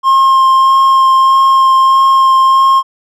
triangle tone with vibrato, 1065 Hz, C6, 30 cents sharp, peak -3 dBFS, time 0.03-2.83 s, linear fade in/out 50 ms, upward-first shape sine, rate 1.6 Hz, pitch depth 11 cents each way, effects none

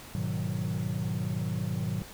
triangle chord, G# minor seventh, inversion none, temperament equal, 103.83 / 123.47 / 155.56 / 185 Hz, G#2 / B2 / D#3 / F#3, 0 / 0 / 0 / 0 cents, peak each -32 dBFS, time 0.15-2.02 s, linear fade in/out 0 ms, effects tanh soft clip ceiling -19 dBFS + pink hiss -47 dBFS RMS until 2.13 s

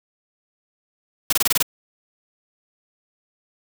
white noise bursts, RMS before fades -18 dBFS, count 7, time 1.3-1.627 s, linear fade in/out 5 ms, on 27 ms, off 23 ms, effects none

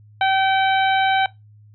harmonic tone, 770 Hz, G5, 31 cents flat, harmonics 1 / 2 / 3 / 4 / 5, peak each -16 / -22 / -26 / -28 / -30 dBFS, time 0.21-1.26 s, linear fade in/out 2 ms, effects noise-tail reverb RT60 0.2 s tail -21 dB re dry + added 105 Hz sine -45 dBFS peak until 1.74 s

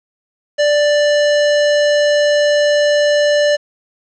square tone, 588 Hz, D5, 2 cents sharp, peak -11 dBFS, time 0.58-3.57 s, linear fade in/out 20 ms, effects resampled to 16000 Hz + 7-bit

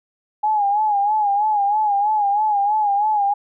sine tone with vibrato, 830.6 Hz, G#5, in tune, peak -15 dBFS, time 0.43-3.34 s, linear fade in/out 10 ms, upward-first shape sine, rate 3.1 Hz, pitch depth 73 cents each way, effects none

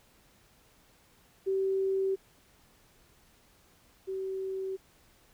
sine tone pair in turn, 385.3 / 382.2 Hz, G4 / G4, -30 / -44 cents, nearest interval unison, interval 14 cents, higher first, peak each -26 / -32 dBFS, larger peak first, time 1.46-2.16 / 4.07-4.77 s, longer neither, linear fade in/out 20 ms, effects pink hiss -63 dBFS RMS until 5.33 s

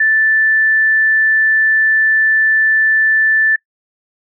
sine tone, 1760 Hz, A6, in tune, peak -9 dBFS, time 0-3.56 s, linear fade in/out 5 ms, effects noise-tail reverb RT60 0.1 s tail -24 dB re dry

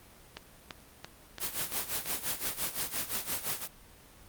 click train, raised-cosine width 0.2 ms, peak -21 dBFS, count 6, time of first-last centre 0.37-2.059 s, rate 2.96 Hz
white noise with tremolo, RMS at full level -31 dBFS, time 1.39-3.68 s, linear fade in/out 50 ms, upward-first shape sine, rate 5.8 Hz, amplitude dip 80%
effects pink hiss -55 dBFS RMS until 4.28 s + Opus 24 kbps

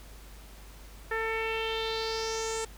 sawtooth tone with low-pass filter sweep, 446.8 Hz, A4, 27 cents sharp, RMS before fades -32 dBFS, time 1.11-2.65 s, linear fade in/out 5 ms, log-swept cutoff 1800 to 8100 Hz, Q 4.3, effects added 50 Hz sine -47 dBFS peak until 2.77 s + pink hiss -53 dBFS RMS until 2.77 s

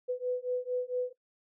sine beating tone pair, 496.5 / 500.9 Hz, B4 / B4, +9 / +24 cents, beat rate 4.4 Hz, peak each -33 / -33 dBFS, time 0.08-1.13 s, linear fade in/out 20 ms, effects noise-tail reverb RT60 0.1 s tail -17 dB re dry

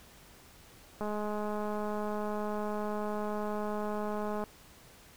click train, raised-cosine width 1 ms, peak -23 dBFS, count 721, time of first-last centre 1.01-4.439 s, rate 210 Hz, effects pink hiss -56 dBFS RMS until 5.16 s

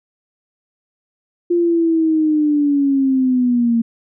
sine linear sweep, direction down, 349.2 to 228.4 Hz, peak -12 dBFS, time 1.5-3.82 s, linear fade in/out 10 ms, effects none

